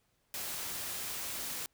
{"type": "noise", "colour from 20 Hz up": "white", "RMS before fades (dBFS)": -39, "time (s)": [0.34, 1.66], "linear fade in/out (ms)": 0, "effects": ["pink hiss -75 dBFS RMS until 1.73 s"]}